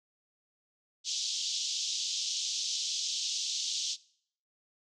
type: band-pass noise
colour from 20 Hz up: white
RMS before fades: -34 dBFS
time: 1.04-3.97 s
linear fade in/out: 50 ms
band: 3100 to 6600 Hz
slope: 48 dB/octave
effects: noise-tail reverb RT60 0.6 s tail -21 dB re dry